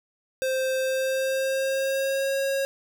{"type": "tone with pitch glide", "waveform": "square", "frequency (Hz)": [523.3, 545.8], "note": ["C5", "C#5"], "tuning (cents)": [0, -27], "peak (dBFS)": -24, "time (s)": [0.42, 2.65], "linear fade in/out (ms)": 0, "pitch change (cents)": 73, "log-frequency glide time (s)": [0.8, 2.37], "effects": []}